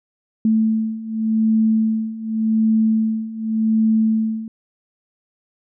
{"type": "beating tone pair", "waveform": "sine", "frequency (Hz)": [220, 220.87], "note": ["A3", "A3"], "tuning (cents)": [0, 7], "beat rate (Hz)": 0.87, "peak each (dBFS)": [-20, -17], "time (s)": [0.45, 4.48], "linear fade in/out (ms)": 2, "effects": []}